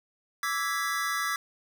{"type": "chord", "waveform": "square", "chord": "E dominant seventh", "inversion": "third", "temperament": "equal with one note detuned", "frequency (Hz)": [1159.2, 1318.5, 1661.2, 1975.5], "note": ["D6", "E6", "G#6", "B6"], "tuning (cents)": [-23, 0, 0, 0], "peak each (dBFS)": -34, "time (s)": [0.43, 1.36], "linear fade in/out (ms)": 2, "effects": []}